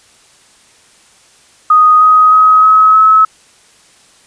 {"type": "tone with pitch steps", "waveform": "sine", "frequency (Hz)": [1244.5, 1256.1, 1267.7, 1279.5, 1291.4], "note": ["D#6", "D#6", "D#6", "D#6", "E6"], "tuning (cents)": [0, 16, 32, 48, -36], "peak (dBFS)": -3, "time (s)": [1.7, 3.25], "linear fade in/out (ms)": 5, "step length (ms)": 310, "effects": ["white hiss -46 dBFS RMS until 4.26 s", "resampled to 22050 Hz"]}